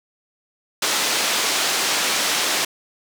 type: band-pass noise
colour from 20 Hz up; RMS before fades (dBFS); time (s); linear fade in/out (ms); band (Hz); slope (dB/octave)
white; -21; 0.82-2.65; 5; 270 to 6100; 12
effects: none